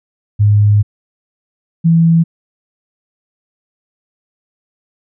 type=tone pair in turn; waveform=sine; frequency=103.83 / 165.58 Hz; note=G#2 / E3; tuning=0 / +8 cents; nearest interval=minor sixth; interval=808 cents; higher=second; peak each=-6 dBFS; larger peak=neither; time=0.39-0.83 / 1.84-2.24 s; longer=first; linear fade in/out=20 ms; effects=none